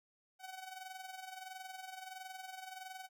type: tone with amplitude modulation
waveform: sawtooth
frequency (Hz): 753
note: F#5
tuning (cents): +30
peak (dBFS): -40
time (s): 0.39-3.09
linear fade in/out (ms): 50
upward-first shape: sine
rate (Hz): 21.5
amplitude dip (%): 65
effects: none

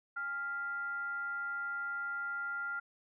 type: tone with frequency modulation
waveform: sine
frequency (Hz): 1396.9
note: F6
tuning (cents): 0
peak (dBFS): -35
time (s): 0.16-2.8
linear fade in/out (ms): 10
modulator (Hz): 581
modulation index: 0.28
effects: none

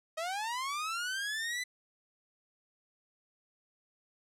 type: linear sweep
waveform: sawtooth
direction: up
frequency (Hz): 622.3 to 2018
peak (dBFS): -30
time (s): 0.17-1.64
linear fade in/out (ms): 10
effects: low-pass 10000 Hz 12 dB/octave

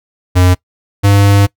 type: tone pair in turn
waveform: square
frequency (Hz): 90.5 / 100.39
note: F#2 / G2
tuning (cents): -38 / +42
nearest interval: major second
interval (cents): 180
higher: second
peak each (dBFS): -6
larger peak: neither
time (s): 0.35-0.55 / 1.03-1.47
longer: second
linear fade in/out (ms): 20
effects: noise-tail reverb RT60 0.1 s tail -22 dB re dry

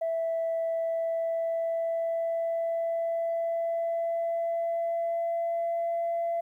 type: tone with pitch glide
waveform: sine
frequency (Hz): 659.3 to 677.4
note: E5 to E5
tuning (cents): 0 to +47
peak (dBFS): -25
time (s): 0.01-6.41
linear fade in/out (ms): 10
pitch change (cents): +47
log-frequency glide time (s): 0.65-6.05
effects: tanh soft clip ceiling -23 dBFS + 11-bit

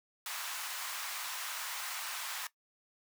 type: high-pass noise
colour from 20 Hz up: pink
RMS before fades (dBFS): -40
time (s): 0.26-2.47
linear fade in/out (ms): 2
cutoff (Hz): 930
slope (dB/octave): 24
effects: noise-tail reverb RT60 0.1 s tail -17 dB re dry

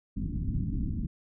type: low-pass noise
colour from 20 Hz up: pink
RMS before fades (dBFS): -31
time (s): 0.16-1.07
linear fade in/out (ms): 10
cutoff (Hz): 280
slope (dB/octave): 48
effects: none

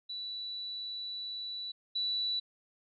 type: tone pair in turn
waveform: sine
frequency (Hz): 3951 / 3951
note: B7 / B7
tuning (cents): 0 / 0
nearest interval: unison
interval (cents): 0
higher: neither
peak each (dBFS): -37 / -30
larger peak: second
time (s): 0.09-1.72 / 1.95-2.4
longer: first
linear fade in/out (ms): 10
effects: none

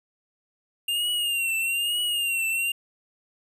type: tone with vibrato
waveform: square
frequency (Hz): 2794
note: F7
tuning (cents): 0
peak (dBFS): -24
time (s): 0.88-2.72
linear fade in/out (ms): 5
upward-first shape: triangle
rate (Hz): 1.1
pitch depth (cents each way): 86
effects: none

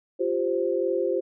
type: chord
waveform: sine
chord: F suspended second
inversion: none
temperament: equal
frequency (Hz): 349.2 / 392 / 523.3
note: F4 / G4 / C5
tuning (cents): 0 / 0 / 0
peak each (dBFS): -27 / -27 / -26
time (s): 0.19-1.21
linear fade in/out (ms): 20
effects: none

